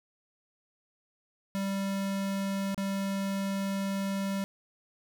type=tone with dropouts; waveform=square; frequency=195.9 Hz; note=G3; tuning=1 cent flat; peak=-30 dBFS; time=1.55-4.44 s; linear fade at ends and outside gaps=0 ms; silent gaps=2.745-2.778 s; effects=none